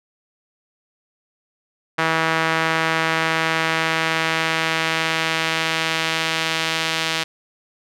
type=tone with band-pass filter sweep; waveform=sawtooth; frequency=161.7 Hz; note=E3; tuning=33 cents flat; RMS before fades=-21 dBFS; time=1.98-7.24 s; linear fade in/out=10 ms; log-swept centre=1600 to 3300 Hz; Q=1.1; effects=none